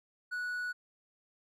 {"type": "tone", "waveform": "triangle", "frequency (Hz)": 1471, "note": "F#6", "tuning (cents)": -11, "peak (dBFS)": -32, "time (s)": [0.31, 0.73], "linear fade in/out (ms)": 20, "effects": []}